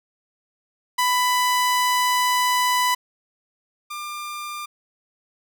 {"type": "tone pair in turn", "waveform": "sawtooth", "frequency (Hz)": [995, 1195.8], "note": ["B5", "D6"], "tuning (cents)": [13, 31], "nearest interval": "minor third", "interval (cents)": 318, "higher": "second", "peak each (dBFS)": [-14, -26], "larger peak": "first", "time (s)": [[0.98, 2.95], [3.9, 4.66]], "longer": "first", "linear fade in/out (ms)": 10, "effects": []}